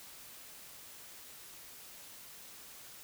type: silence
effects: white hiss -52 dBFS RMS until 3.03 s